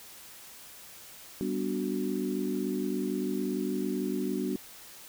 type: chord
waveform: sine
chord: G major seventh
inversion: none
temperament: equal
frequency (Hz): 196 / 246.9 / 293.7 / 370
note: G3 / B3 / D4 / F#4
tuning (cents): 0 / 0 / 0 / 0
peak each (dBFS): -34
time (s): 1.41-4.56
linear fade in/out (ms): 0
effects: white hiss -49 dBFS RMS until 5.08 s